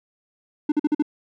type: tone bursts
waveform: triangle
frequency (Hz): 299.1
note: D4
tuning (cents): +32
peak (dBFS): -14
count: 5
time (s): 0.69-1.024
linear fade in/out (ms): 5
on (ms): 30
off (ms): 46
effects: none